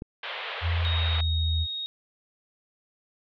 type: click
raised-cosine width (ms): 3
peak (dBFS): -22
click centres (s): 0.021
type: band-pass noise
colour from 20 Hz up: white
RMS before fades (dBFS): -35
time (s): 0.23-1.21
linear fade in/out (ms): 5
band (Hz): 450 to 3600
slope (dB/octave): 48
type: tone with pitch glide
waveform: sine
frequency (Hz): 84.7 to 81.2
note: E2 to E2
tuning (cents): +48 to -26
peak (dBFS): -23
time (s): 0.61-1.67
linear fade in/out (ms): 50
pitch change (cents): -74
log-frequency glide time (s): 0.79-1.24
type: tone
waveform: sine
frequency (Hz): 3743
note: A#7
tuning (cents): +6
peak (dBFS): -30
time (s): 0.85-1.86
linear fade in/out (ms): 0
effects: none